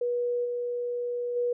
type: tone with level steps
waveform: sine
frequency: 484.7 Hz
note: B4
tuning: 32 cents flat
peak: -25 / -28 / -24 dBFS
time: 0.01-1.53 s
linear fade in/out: 5 ms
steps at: 0.44 / 1.35 s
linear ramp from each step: 20 ms
effects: none